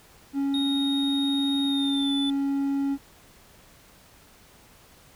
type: tone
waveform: triangle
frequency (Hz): 277.3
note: C#4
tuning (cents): +1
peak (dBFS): -21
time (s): 0.33-2.98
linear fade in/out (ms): 50
type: tone with pitch glide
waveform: triangle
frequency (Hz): 3729 to 3499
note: A#7 to A7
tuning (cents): 0 to -10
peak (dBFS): -27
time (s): 0.54-2.3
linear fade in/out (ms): 2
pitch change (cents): -110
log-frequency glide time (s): 1.66-2.13
effects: pink hiss -54 dBFS RMS until 5.15 s